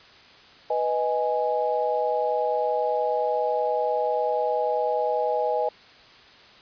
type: chord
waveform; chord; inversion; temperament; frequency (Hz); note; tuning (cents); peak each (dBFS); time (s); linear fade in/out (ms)
sine; G# minor; first; equal with one note detuned; 493.9 / 624.1 / 830.6; B4 / D#5 / G#5; 0 / +5 / 0; -26; 0.7-5.69; 5
effects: white hiss -50 dBFS RMS until 6.61 s + resampled to 11025 Hz